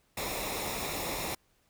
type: noise with comb filter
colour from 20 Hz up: pink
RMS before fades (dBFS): -35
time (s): 0.17-1.35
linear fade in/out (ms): 5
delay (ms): 0.65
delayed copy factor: -0.6
effects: pink hiss -70 dBFS RMS until 1.69 s